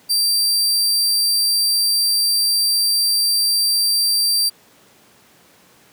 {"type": "tone", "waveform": "sawtooth", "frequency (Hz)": 4699, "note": "D8", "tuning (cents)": 0, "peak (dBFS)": -12, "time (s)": [0.09, 4.5], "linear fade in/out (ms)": 20, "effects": ["pink hiss -51 dBFS RMS until 5.92 s", "high-pass 150 Hz 12 dB/octave"]}